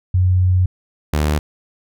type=tone pair in turn; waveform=sine / sawtooth; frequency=91.6 / 75.2 Hz; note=F#2 / D2; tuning=-17 / +42 cents; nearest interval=minor third; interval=341 cents; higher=first; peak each=-11 dBFS; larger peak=neither; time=0.14-0.66 / 1.13-1.39 s; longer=first; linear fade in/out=5 ms; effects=none